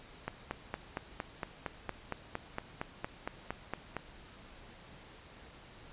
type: click train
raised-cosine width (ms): 0.5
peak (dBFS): -20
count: 17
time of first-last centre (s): 0.28-3.967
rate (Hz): 4.34
effects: pink hiss -54 dBFS RMS until 5.92 s + resampled to 8000 Hz